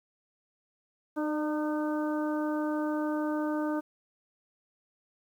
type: harmonic tone with a mistuned harmonic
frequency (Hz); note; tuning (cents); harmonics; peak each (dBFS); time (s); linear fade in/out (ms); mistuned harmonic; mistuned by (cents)
304.4; D#4; -38; 1 / 2 / 3 / 4 / 5; -29 / -35 / -39 / -41 / -43; 1.16-3.81; 20; 2; -23
effects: 10-bit